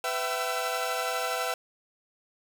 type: tone cluster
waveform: sawtooth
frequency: 501 / 664 / 767 / 1340 Hz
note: B4 / E5 / G5 / E6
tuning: +25 / +12 / -38 / +28 cents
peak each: -30 dBFS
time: 0.04-1.54 s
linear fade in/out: 2 ms
effects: none